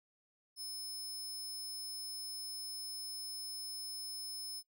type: tone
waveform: sawtooth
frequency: 5220 Hz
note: E8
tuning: 18 cents flat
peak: -39 dBFS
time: 0.56-4.63 s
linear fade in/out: 50 ms
effects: noise-tail reverb RT60 0.1 s tail -17 dB re dry